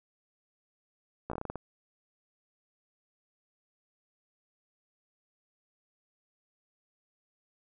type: slowing click train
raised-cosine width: 1 ms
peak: -22 dBFS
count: 9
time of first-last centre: 1.3-1.557 s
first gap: 15 ms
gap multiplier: 1.21
effects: none